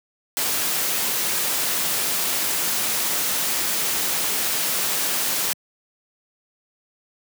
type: noise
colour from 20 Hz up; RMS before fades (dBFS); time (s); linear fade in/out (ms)
white; -23; 0.37-5.53; 0
effects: high-pass 150 Hz 12 dB/octave